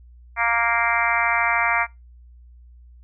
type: harmonic tone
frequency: 233.1 Hz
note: A#3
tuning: in tune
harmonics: 3 / 4 / 5 / 6 / 7 / 8 / 9 / 10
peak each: -27 / -25 / -26 / -27 / -28 / -29 / -24 / -27 dBFS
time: 0.36-1.87 s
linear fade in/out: 50 ms
effects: noise-tail reverb RT60 0.2 s tail -21 dB re dry + added 60 Hz sine -44 dBFS peak until 3.03 s

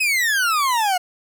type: exponential sweep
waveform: 40% pulse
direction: down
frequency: 2593 to 708 Hz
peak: -16 dBFS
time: 0-0.98 s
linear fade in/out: 10 ms
effects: none

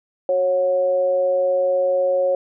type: tone with amplitude modulation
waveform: sine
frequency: 548 Hz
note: C#5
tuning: 20 cents flat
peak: -13 dBFS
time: 0.29-2.35 s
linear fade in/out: 2 ms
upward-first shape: sine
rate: 180 Hz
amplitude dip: 55%
effects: none

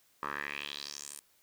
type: tone with band-pass filter sweep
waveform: 10% pulse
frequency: 72 Hz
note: D2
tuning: 34 cents flat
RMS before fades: -41 dBFS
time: 0.23-1.2 s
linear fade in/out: 0 ms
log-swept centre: 1200 to 10000 Hz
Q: 3.8
effects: white hiss -68 dBFS RMS until 1.42 s

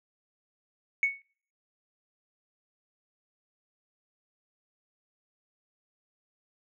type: tone with exponential decay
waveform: sine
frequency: 2217 Hz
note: C#7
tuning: in tune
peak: -18 dBFS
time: 1.03-1.22 s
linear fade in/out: 1 ms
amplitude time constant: 41 ms
effects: noise-tail reverb RT60 0.5 s tail -26 dB re dry + tanh soft clip ceiling -15 dBFS

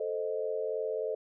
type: chord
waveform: sine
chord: A diminished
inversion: none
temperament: equal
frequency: 440 / 523.3 / 622.3 Hz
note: A4 / C5 / Eb5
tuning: 0 / 0 / 0 cents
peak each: -33 / -36 / -36 dBFS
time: 0-1.15 s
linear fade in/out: 5 ms
effects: none

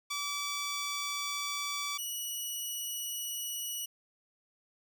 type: tone pair in turn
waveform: 10% pulse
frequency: 1153 / 2929 Hz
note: D6 / F#7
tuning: -32 / -18 cents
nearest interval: octave + major third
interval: 1614 cents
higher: second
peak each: -25 / -27 dBFS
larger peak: first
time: 0.1-1.98 / 1.98-3.86 s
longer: neither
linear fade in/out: 10 ms
effects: none

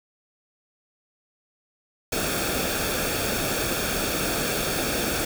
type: noise with comb filter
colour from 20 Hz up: pink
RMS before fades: -26 dBFS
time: 2.12-5.25 s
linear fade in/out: 5 ms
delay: 1 ms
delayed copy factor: -0.6
effects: none

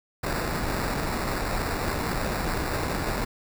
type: noise with sample-and-hold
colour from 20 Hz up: pink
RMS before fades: -28 dBFS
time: 0.23-3.25 s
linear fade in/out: 10 ms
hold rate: 3150 Hz
effects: none

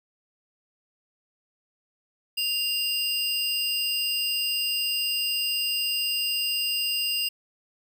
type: tone pair together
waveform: square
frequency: 2794 / 4930 Hz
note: F7 / D#8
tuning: 0 / -17 cents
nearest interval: minor seventh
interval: 983 cents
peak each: -27 / -29 dBFS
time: 2.37-7.29 s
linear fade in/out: 10 ms
effects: none

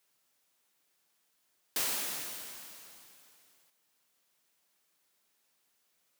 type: noise with exponential decay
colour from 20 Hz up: white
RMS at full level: -30 dBFS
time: 1.76-3.7 s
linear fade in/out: 2 ms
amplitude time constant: 420 ms
effects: white hiss -75 dBFS RMS until 6.19 s + high-pass 150 Hz 12 dB/octave

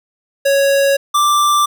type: tone pair in turn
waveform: square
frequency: 554.4 / 1177.3 Hz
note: C#5 / D6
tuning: 0 / +4 cents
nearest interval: octave + minor second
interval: 1304 cents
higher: second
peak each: -11 dBFS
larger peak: neither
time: 0.45-0.97 / 1.14-1.66 s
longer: neither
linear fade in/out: 10 ms
effects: none

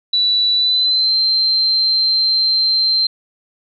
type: tone with pitch glide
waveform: sine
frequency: 3951 to 4131 Hz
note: B7 to C8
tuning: 0 to -23 cents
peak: -12 dBFS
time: 0.13-3.07 s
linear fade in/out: 5 ms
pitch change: +77 cents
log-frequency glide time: 0.55-1.15 s
effects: none

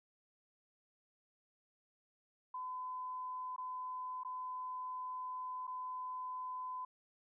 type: tone with dropouts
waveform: sine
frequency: 1013 Hz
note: B5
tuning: 44 cents sharp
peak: -40 dBFS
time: 2.54-6.85 s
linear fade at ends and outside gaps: 5 ms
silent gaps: 3.563-3.58 / 4.235-4.248 / 5.67-5.676 s
effects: none

